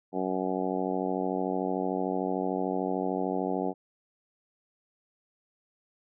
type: harmonic tone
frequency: 93.4 Hz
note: F#2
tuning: 17 cents sharp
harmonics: 2 / 3 / 4 / 5 / 6 / 7 / 8 / 9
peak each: -35 / -33 / -34 / -35 / -39 / -37 / -36 / -39 dBFS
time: 0.12-3.74 s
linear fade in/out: 50 ms
effects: none